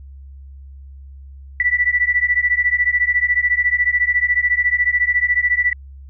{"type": "beating tone pair", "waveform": "sine", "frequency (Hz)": [1958, 1972], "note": ["B6", "B6"], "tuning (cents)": [-15, -3], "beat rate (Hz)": 14, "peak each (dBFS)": -17, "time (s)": [1.6, 5.73], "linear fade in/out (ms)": 2, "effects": ["added 68 Hz sine -35 dBFS peak until 6.09 s"]}